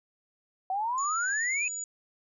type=exponential sweep; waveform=sine; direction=up; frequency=740 to 2571 Hz; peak=-27 dBFS; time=0.7-1.68 s; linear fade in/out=2 ms
type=tone; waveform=sine; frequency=6900 Hz; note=A8; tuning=35 cents flat; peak=-33 dBFS; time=0.98-1.84 s; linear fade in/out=2 ms
effects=none